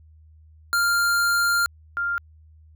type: tone pair in turn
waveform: square / sine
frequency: 1396.9 / 1396.9 Hz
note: F6 / F6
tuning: 0 / 0 cents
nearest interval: unison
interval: 0 cents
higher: neither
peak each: -19 / -22 dBFS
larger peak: first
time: 0.73-1.66 / 1.97-2.18 s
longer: first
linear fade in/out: 0 ms
effects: added 78 Hz sine -48 dBFS peak until 2.75 s